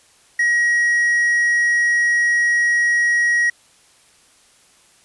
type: tone with quantisation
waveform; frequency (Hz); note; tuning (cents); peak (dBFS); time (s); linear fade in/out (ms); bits
triangle; 1900; A#6; +33; -12; 0.39-3.5; 5; 7
effects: white hiss -53 dBFS RMS until 5.04 s + resampled to 24000 Hz